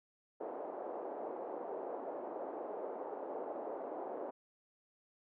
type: band-pass noise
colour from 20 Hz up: white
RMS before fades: -43 dBFS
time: 0.4-4.31 s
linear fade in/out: 10 ms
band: 340 to 730 Hz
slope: 24 dB/octave
effects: none

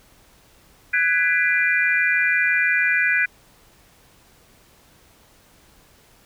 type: chord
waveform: sine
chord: G# half-diminished seventh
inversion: third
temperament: just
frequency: 1495.1 / 1661.2 / 1993.5 / 2392 Hz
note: F#6 / G#6 / B6 / D7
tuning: +18 / 0 / +16 / +31 cents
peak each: -22 dBFS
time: 0.93-3.26 s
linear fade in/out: 10 ms
effects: pink hiss -54 dBFS RMS until 6.25 s

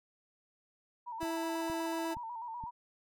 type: tone with vibrato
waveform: sine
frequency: 932.3 Hz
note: A#5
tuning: in tune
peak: -39 dBFS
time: 1.06-2.71 s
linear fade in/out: 20 ms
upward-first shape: square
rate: 8.1 Hz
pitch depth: 61 cents each way
type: tone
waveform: 30% pulse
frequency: 329.6 Hz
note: E4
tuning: in tune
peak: -32 dBFS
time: 1.2-2.15 s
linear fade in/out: 20 ms
type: click train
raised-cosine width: 5 ms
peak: -35 dBFS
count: 4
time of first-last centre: 1.23-2.638 s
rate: 2.13 Hz
effects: none

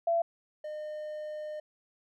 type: tone pair in turn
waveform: sine / triangle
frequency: 675 / 608.3 Hz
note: E5 / D#5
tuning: +41 / -39 cents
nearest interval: major second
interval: 180 cents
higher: first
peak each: -24 / -34 dBFS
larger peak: first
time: 0.07-0.22 / 0.64-1.6 s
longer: second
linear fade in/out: 5 ms
effects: none

